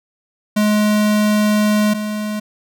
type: tone pair in turn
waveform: square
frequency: 210.7 / 211.5 Hz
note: G#3 / G#3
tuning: +25 / +32 cents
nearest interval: unison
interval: 7 cents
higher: second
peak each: -13 / -21 dBFS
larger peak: first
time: 0.56-1.94 / 1.94-2.4 s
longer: first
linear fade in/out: 10 ms
effects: none